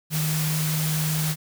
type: tone in noise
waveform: sine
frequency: 155.56 Hz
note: D#3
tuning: in tune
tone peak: -23 dBFS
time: 0.1-1.36 s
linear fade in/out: 50 ms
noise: white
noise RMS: -29 dBFS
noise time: 0.1-1.36 s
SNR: +3 dB
effects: none